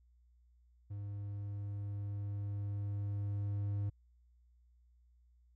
triangle tone with level ramp, 101.5 Hz, G#2, 39 cents flat, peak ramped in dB -38 to -31 dBFS, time 0.9-3.9 s, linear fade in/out 10 ms, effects added 60 Hz sine -64 dBFS peak until 5.55 s

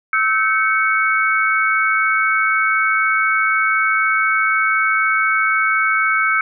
sine tone cluster, 1299 / 1545 / 2224 Hz, E6 / G6 / C#7, -26 / -26 / +5 cents, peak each -18 dBFS, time 0.13-6.41 s, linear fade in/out 2 ms, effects none

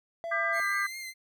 triangle tone, 671 Hz, E5, 31 cents sharp, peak -31 dBFS, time 0.24-0.6 s, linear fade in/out 0 ms
harmonic tone, 399.2 Hz, G4, 32 cents sharp, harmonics 3 / 4 / 5, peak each -32 / -31 / -30 dBFS, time 0.31-0.87 s, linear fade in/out 10 ms
sawtooth tone with vibrato, 2093 Hz, C7, in tune, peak -34 dBFS, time 0.52-1.14 s, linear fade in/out 50 ms, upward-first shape triangle, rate 4.9 Hz, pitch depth 34 cents each way
effects none

